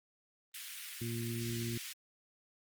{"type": "high-pass noise", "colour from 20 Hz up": "pink", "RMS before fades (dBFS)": -45, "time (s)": [0.54, 1.93], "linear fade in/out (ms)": 5, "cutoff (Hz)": 1900, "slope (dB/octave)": 24}
{"type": "harmonic tone", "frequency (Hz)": 116.54, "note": "A#2", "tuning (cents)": 0, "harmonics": [1, 2, 3], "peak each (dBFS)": [-38, -41, -43], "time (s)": [1.01, 1.78], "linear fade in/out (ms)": 5}
{"effects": ["Opus 32 kbps"]}